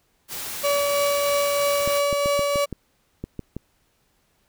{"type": "noise", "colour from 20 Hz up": "white", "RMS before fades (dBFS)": -32, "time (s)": [0.28, 2.02], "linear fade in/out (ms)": 50}
{"type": "tone with tremolo", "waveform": "35% pulse", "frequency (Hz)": 571, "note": "D5", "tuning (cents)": -49, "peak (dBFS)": -17, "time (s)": [0.63, 2.66], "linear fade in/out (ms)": 20, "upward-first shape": "triangle", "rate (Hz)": 3.1, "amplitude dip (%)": 25}
{"type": "clicks", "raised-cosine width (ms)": 3, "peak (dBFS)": -17, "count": 9, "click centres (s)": [1.876, 2.128, 2.259, 2.393, 2.558, 2.727, 3.24, 3.393, 3.566]}
{"effects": ["pink hiss -66 dBFS RMS until 4.48 s"]}